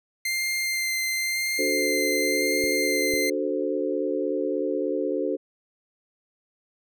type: tone with vibrato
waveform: sawtooth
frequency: 2093 Hz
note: C7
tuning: in tune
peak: -21 dBFS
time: 0.25-3.3 s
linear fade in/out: 5 ms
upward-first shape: sine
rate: 0.95 Hz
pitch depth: 12 cents each way
type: chord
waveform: sine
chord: D dominant seventh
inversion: none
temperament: equal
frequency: 293.7 / 370 / 440 / 523.3 Hz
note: D4 / F#4 / A4 / C5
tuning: 0 / 0 / 0 / 0 cents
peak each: -29 dBFS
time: 1.58-5.37 s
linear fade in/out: 20 ms
type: clicks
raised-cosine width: 5 ms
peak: -27 dBFS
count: 2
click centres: 2.64 / 3.138 s
effects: none